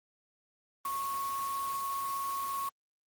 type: tone in noise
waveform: sine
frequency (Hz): 1100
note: C#6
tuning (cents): -14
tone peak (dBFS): -32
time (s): 0.85-2.69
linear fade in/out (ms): 2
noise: white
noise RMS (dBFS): -43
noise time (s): 0.85-2.69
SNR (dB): +8
effects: Opus 24 kbps